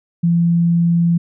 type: tone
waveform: sine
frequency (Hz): 170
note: F3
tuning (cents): -46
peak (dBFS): -11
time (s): 0.23-1.18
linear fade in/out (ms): 10
effects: none